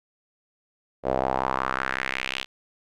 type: tone with band-pass filter sweep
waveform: sawtooth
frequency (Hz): 65.41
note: C2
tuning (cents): 0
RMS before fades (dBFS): -27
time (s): 1.03-2.46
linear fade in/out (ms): 50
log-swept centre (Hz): 560 to 3200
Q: 2.8
effects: none